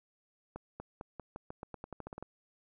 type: accelerating click train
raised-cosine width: 1 ms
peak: -28 dBFS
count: 15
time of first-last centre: 0.56-2.226 s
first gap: 240 ms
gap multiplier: 0.88
effects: none